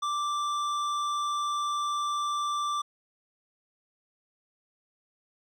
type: tone with hard clipping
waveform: sine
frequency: 1174.7 Hz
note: D6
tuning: in tune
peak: -29 dBFS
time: 0.02-2.82 s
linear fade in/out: 10 ms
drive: 11 dB
effects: none